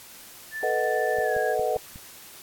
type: tone with pitch glide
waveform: sine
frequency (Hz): 1760 to 1651.7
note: A6 to G#6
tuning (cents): 0 to -10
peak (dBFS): -30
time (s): 0.51-1.56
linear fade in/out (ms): 50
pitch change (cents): -110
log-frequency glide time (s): 1.22-1.35
type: chord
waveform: sine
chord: B dominant seventh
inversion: third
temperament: equal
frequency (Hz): 440 / 493.9 / 622.3 / 740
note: A4 / B4 / D#5 / F#5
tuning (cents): 0 / 0 / 0 / 0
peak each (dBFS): -28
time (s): 0.63-1.77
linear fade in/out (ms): 2
type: clicks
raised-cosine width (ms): 5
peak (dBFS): -31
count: 5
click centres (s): 1.186 / 1.365 / 1.595 / 1.762 / 1.959
effects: white hiss -46 dBFS RMS until 2.42 s + AAC 64 kbps